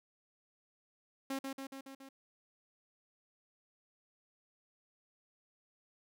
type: tone with echo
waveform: sawtooth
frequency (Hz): 270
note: C#4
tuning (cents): -45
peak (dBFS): -32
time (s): 1.3-1.39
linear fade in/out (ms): 5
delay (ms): 140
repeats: 5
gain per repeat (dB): -3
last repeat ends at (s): 2.09
effects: none